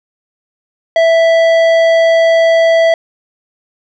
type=tone with tanh clipping; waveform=triangle; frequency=659.3 Hz; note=E5; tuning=in tune; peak=-8 dBFS; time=0.96-2.94 s; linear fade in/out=2 ms; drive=16 dB; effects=none